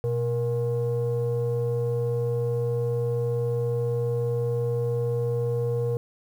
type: tone pair together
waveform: sine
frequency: 122.3 / 472.8 Hz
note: B2 / A#4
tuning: -16 / +24 cents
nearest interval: octave + major seventh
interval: 2340 cents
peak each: -24 dBFS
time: 0.04-5.97 s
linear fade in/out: 0 ms
effects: tanh soft clip ceiling -19 dBFS + 9-bit